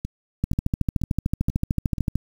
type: two click trains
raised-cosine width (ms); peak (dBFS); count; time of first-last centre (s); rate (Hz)
5; -16 / -9; 5 / 24; 0.05-1.982 / 0.44-2.156; 2.07 / 13.4
effects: 7-bit